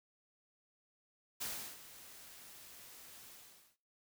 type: noise with ADSR envelope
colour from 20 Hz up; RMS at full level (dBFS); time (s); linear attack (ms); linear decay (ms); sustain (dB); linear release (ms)
white; -40; 1.4-3.77; 16; 350; -15; 470
effects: noise-tail reverb RT60 0.5 s tail -23 dB re dry